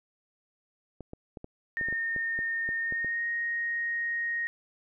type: clicks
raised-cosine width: 2 ms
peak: -27 dBFS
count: 12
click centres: 1.007 / 1.134 / 1.372 / 1.444 / 1.812 / 1.886 / 1.926 / 2.163 / 2.39 / 2.69 / 2.924 / 3.046 s
type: tone with pitch glide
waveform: sine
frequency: 1831 to 1868.4 Hz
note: A#6 to A#6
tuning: -32 to +3 cents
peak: -28 dBFS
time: 1.77-4.47 s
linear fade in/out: 0 ms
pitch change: +35 cents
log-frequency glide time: 2.79-3.26 s
effects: none